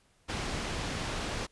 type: low-pass noise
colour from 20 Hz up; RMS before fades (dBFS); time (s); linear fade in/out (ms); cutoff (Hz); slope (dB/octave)
pink; -35; 0.28-1.47; 20; 6100; 12
effects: pink hiss -67 dBFS RMS until 1.51 s + resampled to 24000 Hz